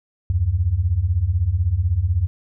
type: beating tone pair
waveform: sine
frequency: 77.1 / 93.1 Hz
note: D#2 / F#2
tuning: -15 / +11 cents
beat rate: 16 Hz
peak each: -21 / -18 dBFS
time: 0.3-2.27 s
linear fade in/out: 0 ms
effects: none